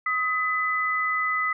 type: tone pair together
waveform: sine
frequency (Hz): 1260.6 / 2001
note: D#6 / B6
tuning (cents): +22 / +22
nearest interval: minor sixth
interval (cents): 800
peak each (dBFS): -25 / -25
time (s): 0.06-1.53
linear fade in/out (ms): 5
effects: none